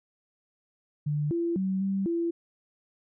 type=tone with pitch steps; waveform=sine; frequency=148.1 / 339.4 / 190.2 / 194.6 / 337.9 Hz; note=D3 / F4 / F#3 / G3 / E4; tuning=+15 / -49 / +48 / -12 / +43 cents; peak=-25 dBFS; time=1.06-2.31 s; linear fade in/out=10 ms; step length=250 ms; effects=none